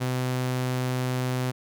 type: tone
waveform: sawtooth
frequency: 127.2 Hz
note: C3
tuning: 48 cents flat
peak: -21 dBFS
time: 0-1.52 s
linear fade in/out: 20 ms
effects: none